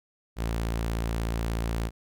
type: tone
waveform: sawtooth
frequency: 56.6 Hz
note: A1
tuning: 50 cents sharp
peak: -23 dBFS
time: 0.36-1.91 s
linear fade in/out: 50 ms
effects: none